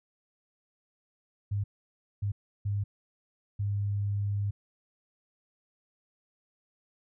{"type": "tone bursts at uneven times", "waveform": "sine", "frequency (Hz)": 101.4, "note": "G#2", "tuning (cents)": -41, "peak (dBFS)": -27, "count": 4, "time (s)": [[1.51, 1.64], [2.22, 2.32], [2.65, 2.84], [3.59, 4.51]], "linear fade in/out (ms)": 10, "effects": []}